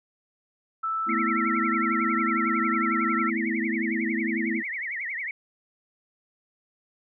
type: tone with pitch glide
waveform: sine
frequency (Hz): 1318.5 to 1340.8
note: E6 to E6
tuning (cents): 0 to +29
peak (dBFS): -25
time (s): 0.83-3.3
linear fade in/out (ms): 10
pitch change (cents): +29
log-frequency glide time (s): 1-1.45
type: chord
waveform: sine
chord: A suspended second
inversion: none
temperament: equal with one note detuned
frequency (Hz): 220 / 246.9 / 328.5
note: A3 / B3 / E4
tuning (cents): 0 / 0 / -6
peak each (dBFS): -29 / -31 / -29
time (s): 1.06-4.63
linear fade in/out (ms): 50
type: tone with vibrato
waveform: sine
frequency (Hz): 2025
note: B6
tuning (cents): +43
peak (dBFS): -29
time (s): 1.09-5.31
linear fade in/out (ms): 2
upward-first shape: triangle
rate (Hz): 11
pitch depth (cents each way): 240
effects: none

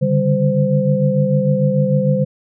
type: tone cluster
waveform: sine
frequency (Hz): 141.2 / 147.9 / 196.4 / 516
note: C#3 / D3 / G3 / C5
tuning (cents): +32 / +13 / +4 / -24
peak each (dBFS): -18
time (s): 0.01-2.25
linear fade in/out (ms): 20
effects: none

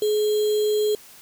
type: tone with sample-and-hold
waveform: sine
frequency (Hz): 423.6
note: G#4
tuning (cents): +34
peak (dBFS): -18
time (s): 0.02-0.95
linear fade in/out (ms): 2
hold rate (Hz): 3675
effects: white hiss -47 dBFS RMS until 1.21 s

